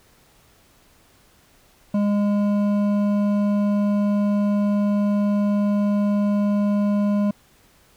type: tone with hard clipping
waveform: sine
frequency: 204.7 Hz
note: G#3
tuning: 25 cents flat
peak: -19 dBFS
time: 1.94-7.31 s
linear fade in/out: 5 ms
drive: 9 dB
effects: pink hiss -56 dBFS RMS until 7.96 s